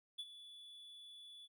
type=tone with ADSR envelope; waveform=triangle; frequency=3443 Hz; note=A7; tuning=38 cents flat; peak=-39 dBFS; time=0.18-1.48 s; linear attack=15 ms; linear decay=47 ms; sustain=-13 dB; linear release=35 ms; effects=none